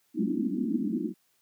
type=band-pass noise; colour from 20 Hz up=pink; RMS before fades=-29 dBFS; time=0.14-1.14 s; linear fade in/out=50 ms; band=190 to 340 Hz; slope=96 dB/octave; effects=white hiss -70 dBFS RMS until 1.41 s + high-pass 80 Hz 12 dB/octave